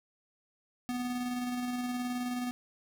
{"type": "tone with tremolo", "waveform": "square", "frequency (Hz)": 246.9, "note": "B3", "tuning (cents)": 0, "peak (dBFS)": -32, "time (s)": [0.89, 2.51], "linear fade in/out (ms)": 0, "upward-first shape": "square", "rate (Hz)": 19, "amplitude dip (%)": 25, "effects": []}